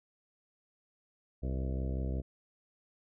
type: harmonic tone with a mistuned harmonic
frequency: 65.41 Hz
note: C2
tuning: in tune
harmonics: 1 / 2 / 3 / 4 / 5 / 6 / 7 / 8 / 9 / 10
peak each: -33 / -39 / -43 / -45 / -47 / -49 / -50 / -51 / -52 / -53 dBFS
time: 1.42-2.22 s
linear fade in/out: 20 ms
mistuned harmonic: 8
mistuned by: -43 cents
effects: none